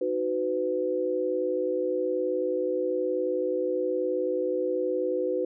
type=chord; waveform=sine; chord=B major; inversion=first; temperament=equal with one note detuned; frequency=311.1 / 370 / 501.9 Hz; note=D#4 / F#4 / B4; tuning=0 / 0 / +28 cents; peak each=-33 / -29 / -27 dBFS; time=0.01-5.45 s; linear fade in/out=5 ms; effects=none